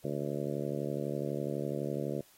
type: harmonic tone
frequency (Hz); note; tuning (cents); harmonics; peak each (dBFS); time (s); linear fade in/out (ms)
72; D2; -34; 2 / 3 / 4 / 5 / 6 / 7 / 8 / 9; -38 / -40 / -41 / -39 / -41 / -41 / -41 / -47; 0.04-2.21; 5
effects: white hiss -62 dBFS RMS until 2.37 s + AAC 48 kbps